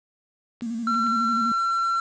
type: clicks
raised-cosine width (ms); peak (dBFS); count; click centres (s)
0.3; -27; 3; 0.61 / 0.944 / 1.067
type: tone with vibrato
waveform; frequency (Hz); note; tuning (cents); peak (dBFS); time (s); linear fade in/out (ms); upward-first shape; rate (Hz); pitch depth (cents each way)
sine; 230.2; A#3; -22; -26; 0.62-1.52; 2; square; 12; 53
type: tone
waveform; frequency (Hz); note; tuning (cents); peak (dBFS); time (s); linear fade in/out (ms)
triangle; 1356; E6; +49; -19; 0.87-2; 2
effects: resampled to 16000 Hz + 8-bit

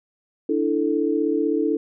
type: chord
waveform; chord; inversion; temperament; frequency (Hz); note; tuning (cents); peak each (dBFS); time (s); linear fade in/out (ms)
sine; D suspended second; none; equal; 293.7 / 329.6 / 440; D4 / E4 / A4; 0 / 0 / 0; -23; 0.49-1.77; 5
effects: none

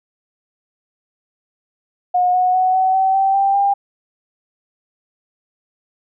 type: tone with pitch steps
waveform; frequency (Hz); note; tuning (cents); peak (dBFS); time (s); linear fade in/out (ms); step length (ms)
sine; 722 / 732.5 / 743.2 / 754 / 764.9 / 776.1 / 787.3 / 798.8; F#5 / F#5 / F#5 / F#5 / G5 / G5 / G5 / G5; -43 / -18 / +7 / +32 / -43 / -18 / +7 / +32; -12; 2.14-3.74; 10; 200
effects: none

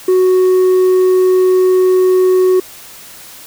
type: tone with hard clipping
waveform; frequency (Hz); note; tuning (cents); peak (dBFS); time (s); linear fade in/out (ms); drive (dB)
triangle; 370; F#4; 0; -6; 0.08-2.6; 5; 1
effects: white hiss -35 dBFS RMS until 3.46 s

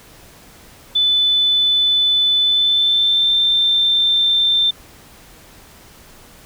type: tone with pitch glide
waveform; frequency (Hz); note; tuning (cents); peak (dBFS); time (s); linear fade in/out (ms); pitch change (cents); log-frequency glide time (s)
sine; 3500 to 3571; A7 to A7; -10 to +25; -12; 0.95-4.71; 10; +35; 2.4-3.36
effects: pink hiss -44 dBFS RMS until 6.45 s

